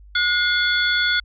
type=tone cluster; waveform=sine; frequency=1447 / 2107 / 3428 / 4405 Hz; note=F#6 / C7 / A7 / C#8; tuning=-39 / +12 / -46 / -12 cents; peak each=-19 / -26 / -22 / -27 dBFS; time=0.15-1.2 s; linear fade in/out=5 ms; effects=added 50 Hz sine -42 dBFS peak until 1.24 s